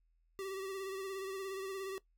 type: tone with vibrato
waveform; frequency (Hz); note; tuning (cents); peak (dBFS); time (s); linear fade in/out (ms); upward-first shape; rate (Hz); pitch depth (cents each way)
square; 385.7; G4; -28; -40; 0.39-1.98; 0; sine; 17; 38
effects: noise-tail reverb RT60 0.1 s tail -18 dB re dry + added 41 Hz sine -70 dBFS peak until 2.17 s

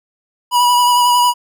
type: tone with vibrato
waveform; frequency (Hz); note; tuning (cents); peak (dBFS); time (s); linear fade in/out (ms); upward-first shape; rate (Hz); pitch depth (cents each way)
square; 976; B5; -21; -10; 0.51-1.34; 50; sine; 11; 19
effects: none

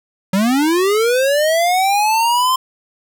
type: linear sweep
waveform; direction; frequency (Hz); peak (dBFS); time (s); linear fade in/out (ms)
square; up; 182.9 to 1048; -13; 0.33-2.56; 5
effects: none

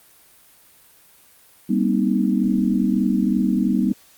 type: chord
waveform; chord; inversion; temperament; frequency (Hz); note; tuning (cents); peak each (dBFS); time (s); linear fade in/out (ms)
sine; C minor seventh; second; equal with one note detuned; 196 / 238.3 / 261.6 / 311.1; G3 / Bb3 / C4 / Eb4; 0 / +38 / 0 / 0; -20 / -21 / -24 / -24; 1.69-3.93; 10
effects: white hiss -52 dBFS RMS until 4.17 s + Opus 32 kbps

